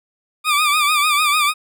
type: tone with vibrato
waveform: 20% pulse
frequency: 1200 Hz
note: D6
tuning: 37 cents sharp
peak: -9 dBFS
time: 0.44-1.54 s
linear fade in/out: 50 ms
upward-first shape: triangle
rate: 6.7 Hz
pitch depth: 93 cents each way
effects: none